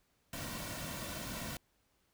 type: noise with comb filter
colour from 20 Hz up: pink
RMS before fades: -42 dBFS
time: 0.33-1.57 s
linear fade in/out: 2 ms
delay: 2.4 ms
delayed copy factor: -0.6
effects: pink hiss -75 dBFS RMS until 2.13 s